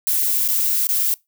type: noise with dropouts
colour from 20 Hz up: violet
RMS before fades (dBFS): -19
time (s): 0.07-1.14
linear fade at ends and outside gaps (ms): 0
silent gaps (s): 0.478-0.486 / 0.87-0.89
effects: noise-tail reverb RT60 0.2 s tail -23 dB re dry